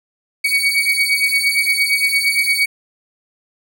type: beating tone pair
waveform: 35% pulse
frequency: 2245 / 2253.7 Hz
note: C#7 / C#7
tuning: +21 / +28 cents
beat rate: 8.7 Hz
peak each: -15 dBFS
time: 0.44-2.66 s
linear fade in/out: 10 ms
effects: none